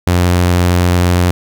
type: tone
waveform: sawtooth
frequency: 88.7 Hz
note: F2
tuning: 27 cents sharp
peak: -5 dBFS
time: 0.07-1.31 s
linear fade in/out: 0 ms
effects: none